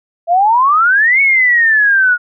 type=exponential two-way sweep; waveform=sine; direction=up then down; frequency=659 to 2231 to 1433 Hz; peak=-7 dBFS; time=0.27-2.18 s; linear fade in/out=50 ms; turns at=1.21 s; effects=none